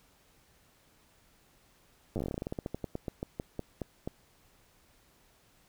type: slowing click train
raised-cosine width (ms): 2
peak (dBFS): -21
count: 26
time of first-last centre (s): 2.16-4.075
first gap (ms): 9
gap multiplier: 1.15
effects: pink hiss -65 dBFS RMS until 5.68 s